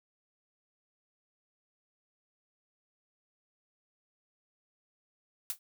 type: noise with exponential decay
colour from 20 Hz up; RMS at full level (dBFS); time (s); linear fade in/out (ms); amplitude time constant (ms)
blue; -30; 5.5-5.59; 1; 18
effects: none